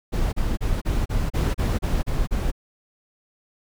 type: noise bursts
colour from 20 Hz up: brown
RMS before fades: -22 dBFS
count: 10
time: 0.12-2.517 s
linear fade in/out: 20 ms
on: 210 ms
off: 33 ms
effects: none